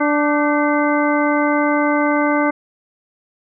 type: harmonic tone with a mistuned harmonic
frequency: 293.7 Hz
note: D4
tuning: in tune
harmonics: 1 / 2 / 3 / 4 / 5 / 7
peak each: -17 / -20 / -22 / -23 / -24 / -25 dBFS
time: 0-2.51 s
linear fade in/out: 10 ms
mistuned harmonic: 5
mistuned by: +64 cents
effects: none